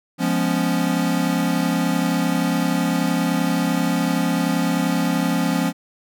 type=chord; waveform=square; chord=C# dominant seventh; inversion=first; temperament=equal; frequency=174.61 / 207.7 / 246.9 / 277.2 Hz; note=E#3 / G#3 / B3 / C#4; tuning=0 / 0 / 0 / 0 cents; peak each=-23 / -27 / -25 / -24 dBFS; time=0.18-5.73 s; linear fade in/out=50 ms; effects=none